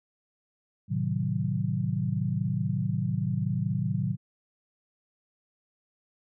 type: chord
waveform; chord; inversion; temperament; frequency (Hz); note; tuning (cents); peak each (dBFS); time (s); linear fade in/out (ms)
sine; A diminished seventh; none; equal with one note detuned; 110 / 130.81 / 155.56 / 186.82; A2 / C3 / Eb3 / Gb3; 0 / 0 / 0 / +17; -31; 0.88-4.17; 50
effects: none